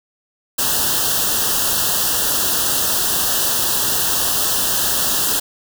white band-stop noise, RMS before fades -18 dBFS, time 0.58-5.4 s, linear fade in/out 10 ms, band 1800 to 2700 Hz, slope 96 dB/octave, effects none

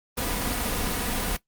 pink noise with comb filter, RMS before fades -27 dBFS, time 0.17-1.37 s, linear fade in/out 10 ms, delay 4.1 ms, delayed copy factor +0.5, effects noise-tail reverb RT60 0.1 s tail -18 dB re dry + Opus 32 kbps

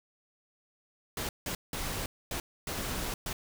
pink noise bursts at uneven times, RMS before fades -35 dBFS, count 6, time 1.17-1.29 / 1.46-1.55 / 1.73-2.06 / 2.31-2.4 / 2.67-3.14 / 3.26-3.33 s, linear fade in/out 2 ms, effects none

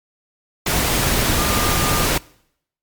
sine tone in noise, 1206 Hz, D6, 46 cents sharp, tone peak -25 dBFS, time 1.38-2.05 s, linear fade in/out 5 ms, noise pink, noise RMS -18 dBFS, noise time 0.66-2.18 s, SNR -10 dB, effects noise-tail reverb RT60 0.7 s tail -23 dB re dry + MP3 96 kbps

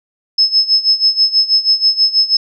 sine tone with tremolo, 5200 Hz, E8, 24 cents flat, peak -6 dBFS, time 0.38-2.37 s, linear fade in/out 5 ms, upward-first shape sine, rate 6.2 Hz, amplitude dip 85%, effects none

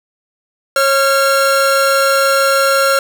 45% pulse tone pair together, 546 / 1378.1 Hz, C#5 / F6, -26 / -23 cents, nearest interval octave + major third, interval 1603 cents, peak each -13 dBFS, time 0.76-2.99 s, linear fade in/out 2 ms, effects none

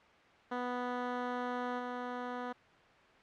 10% pulse tone with level steps, 246.9 Hz, B3, in tune, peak -26 / -29 dBFS, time 0.51-2.53 s, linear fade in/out 10 ms, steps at 1.78 s, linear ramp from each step 20 ms, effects white hiss -60 dBFS RMS until 3.22 s + low-pass 2000 Hz 12 dB/octave

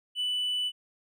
triangle tone with hard clipping, 2980 Hz, F#7, 12 cents sharp, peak -26 dBFS, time 0.15-0.72 s, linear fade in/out 50 ms, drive 1 dB, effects none

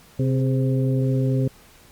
harmonic tone with a mistuned harmonic, 130.81 Hz, C3, in tune, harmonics 1 / 2 / 3 / 4, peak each -19 / -25 / -29 / -31 dBFS, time 0.19-1.48 s, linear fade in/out 5 ms, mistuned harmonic 3, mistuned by +68 cents, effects pink hiss -51 dBFS RMS until 1.91 s + Opus 48 kbps

